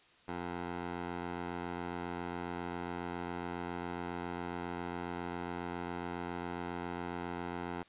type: tone with band-pass filter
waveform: 15% pulse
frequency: 87.31 Hz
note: F2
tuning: in tune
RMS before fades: -40 dBFS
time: 0.28-7.83 s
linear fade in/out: 5 ms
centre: 840 Hz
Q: 0.62
effects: white hiss -63 dBFS RMS until 7.88 s + resampled to 8000 Hz